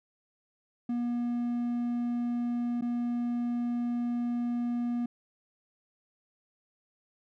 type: tone with dropouts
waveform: triangle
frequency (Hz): 240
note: B3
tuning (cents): -49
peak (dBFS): -26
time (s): 0.89-5.06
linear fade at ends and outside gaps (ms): 5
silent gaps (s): 2.811-2.821
effects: none